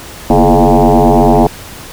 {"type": "tone with frequency modulation", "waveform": "sine", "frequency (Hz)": 232, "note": "A#3", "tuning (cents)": -8, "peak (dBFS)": -4, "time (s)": [0.3, 1.47], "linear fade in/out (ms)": 2, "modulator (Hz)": 94.6, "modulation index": 6.6, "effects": ["pink hiss -30 dBFS RMS until 1.92 s"]}